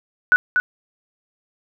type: tone with echo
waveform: sine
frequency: 1480 Hz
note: F#6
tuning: in tune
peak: -9 dBFS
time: 0.32-0.36 s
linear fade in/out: 0 ms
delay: 240 ms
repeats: 1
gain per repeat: -5 dB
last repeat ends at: 0.6 s
effects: none